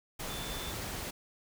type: tone in noise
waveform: sine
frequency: 3520 Hz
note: A7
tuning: in tune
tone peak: -44 dBFS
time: 0.29-0.72 s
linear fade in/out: 10 ms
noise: pink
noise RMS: -39 dBFS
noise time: 0.19-1.11 s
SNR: -8 dB
effects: none